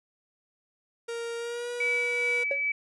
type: tone with pitch glide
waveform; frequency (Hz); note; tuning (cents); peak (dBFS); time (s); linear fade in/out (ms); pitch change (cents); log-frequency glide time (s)
45% pulse; 466.2 to 483.5; A#4 to B4; 0 to -37; -32; 1.08-2.44; 10; +63; 1.37-1.7
type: tone with tremolo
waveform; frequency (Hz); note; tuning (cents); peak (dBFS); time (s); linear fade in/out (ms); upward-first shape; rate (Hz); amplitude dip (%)
sine; 2295; D7; -40; -24; 1.8-2.72; 5; sine; 2.4; 30
type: tone with exponential decay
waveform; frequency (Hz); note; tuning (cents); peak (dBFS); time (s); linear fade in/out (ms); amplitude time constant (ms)
triangle; 556; C#5; +5; -22; 2.51-2.64; 2; 27
effects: resampled to 24000 Hz